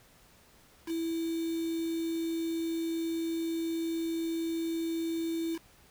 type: tone with quantisation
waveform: sine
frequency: 329.6 Hz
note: E4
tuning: in tune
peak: -30 dBFS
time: 0.86-5.59 s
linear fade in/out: 50 ms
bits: 7
effects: pink hiss -60 dBFS RMS until 5.9 s